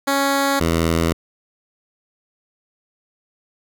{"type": "tone pair in turn", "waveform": "10% pulse", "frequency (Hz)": [277.2, 82.75], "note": ["C#4", "E2"], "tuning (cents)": [0, 7], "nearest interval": "octave + major sixth", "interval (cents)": 2093, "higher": "first", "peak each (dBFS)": -8, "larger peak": "neither", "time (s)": [[0.07, 0.6], [0.6, 1.13]], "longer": "neither", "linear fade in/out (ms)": 10, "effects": []}